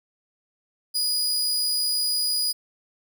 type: tone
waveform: sawtooth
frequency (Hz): 4917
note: D#8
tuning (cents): -21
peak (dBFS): -19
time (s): 0.94-2.53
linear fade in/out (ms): 20
effects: none